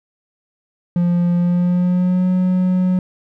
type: tone with pitch glide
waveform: triangle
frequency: 174.5 to 183.39 Hz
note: F3 to F#3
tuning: -1 to -15 cents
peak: -11 dBFS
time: 0.96-2.99 s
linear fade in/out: 2 ms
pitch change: +86 cents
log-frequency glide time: 1.36-2.28 s
effects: none